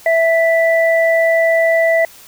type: tone pair together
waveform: sine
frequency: 659.3 / 1975.7 Hz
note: E5 / B6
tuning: 0 / 0 cents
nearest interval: octave + perfect fifth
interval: 1900 cents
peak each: -11 / -16 dBFS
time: 0.06-2.05 s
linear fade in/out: 2 ms
effects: white hiss -41 dBFS RMS until 2.27 s